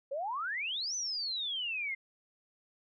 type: exponential two-way sweep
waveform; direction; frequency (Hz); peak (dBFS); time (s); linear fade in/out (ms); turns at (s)
sine; up then down; 523.3 to 6140 to 2069; -33; 0.11-1.95; 10; 0.95
effects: none